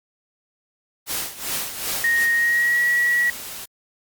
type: noise with tremolo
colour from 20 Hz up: white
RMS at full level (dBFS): -25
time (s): 1.06-2.28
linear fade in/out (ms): 50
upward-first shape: sine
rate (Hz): 2.6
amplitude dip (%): 80
type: noise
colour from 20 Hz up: white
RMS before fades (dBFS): -34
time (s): 1.52-3.66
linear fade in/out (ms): 20
type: tone with pitch glide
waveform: sine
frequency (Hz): 1864.7 to 1926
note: A#6 to B6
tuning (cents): 0 to -44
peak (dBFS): -16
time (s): 2.04-3.3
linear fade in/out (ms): 2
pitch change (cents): +56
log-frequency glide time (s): 2.34-2.81
effects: Opus 48 kbps

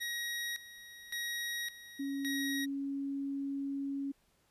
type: tone with tremolo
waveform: 25% pulse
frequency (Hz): 1896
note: A#6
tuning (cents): +29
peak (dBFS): -32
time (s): 0-2.66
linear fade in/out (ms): 20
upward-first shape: square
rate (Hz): 0.89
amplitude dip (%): 80
type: tone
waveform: sine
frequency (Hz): 277.2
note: C#4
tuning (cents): 0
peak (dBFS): -34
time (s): 1.99-4.12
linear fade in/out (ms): 10
effects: pink hiss -72 dBFS RMS until 4.5 s + resampled to 32000 Hz

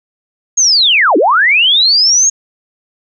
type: linear two-way sweep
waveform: sine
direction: down then up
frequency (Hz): 6645 to 271.3 to 6645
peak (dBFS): -6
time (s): 0.57-2.3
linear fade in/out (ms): 10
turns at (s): 1.17
effects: none

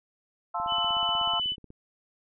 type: chord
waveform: sine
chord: F major seventh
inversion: none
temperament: equal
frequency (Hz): 698.5 / 880 / 1046.5 / 1318.5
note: F5 / A5 / C6 / E6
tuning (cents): 0 / 0 / 0 / 0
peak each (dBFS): -33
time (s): 0.54-1.4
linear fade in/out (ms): 10
type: click train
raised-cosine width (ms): 3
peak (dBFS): -34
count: 19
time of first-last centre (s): 0.6-1.704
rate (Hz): 16.3
type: tone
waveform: sine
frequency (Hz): 2995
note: F#7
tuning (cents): +20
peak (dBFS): -26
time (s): 0.67-1.56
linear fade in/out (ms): 50
effects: none

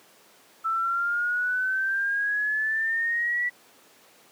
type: exponential sweep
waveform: sine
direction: up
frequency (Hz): 1318 to 1961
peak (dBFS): -23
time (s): 0.64-3.5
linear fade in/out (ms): 20
effects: pink hiss -55 dBFS RMS until 4.31 s + high-pass 300 Hz 12 dB/octave

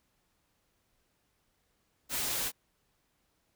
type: noise with comb filter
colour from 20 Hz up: white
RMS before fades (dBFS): -33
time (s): 2.09-2.52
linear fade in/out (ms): 50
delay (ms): 9.9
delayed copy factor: -0.55
effects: pink hiss -75 dBFS RMS until 3.55 s

